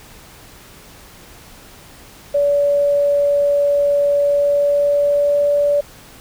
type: tone with pitch glide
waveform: sine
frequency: 573 to 578 Hz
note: D5 to D5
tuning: -43 to -28 cents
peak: -12 dBFS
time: 2.34-5.81 s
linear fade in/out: 10 ms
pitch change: +15 cents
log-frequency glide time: 4.27-5.5 s
effects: pink hiss -42 dBFS RMS until 6.2 s